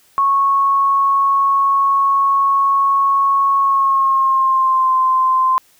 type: tone with pitch glide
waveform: sine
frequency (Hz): 1102 to 1040.1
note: C#6 to C6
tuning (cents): -11 to -11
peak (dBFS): -11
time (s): 0.18-5.58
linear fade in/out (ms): 0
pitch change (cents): -100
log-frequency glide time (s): 3.59-4.93
effects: white hiss -53 dBFS RMS until 5.79 s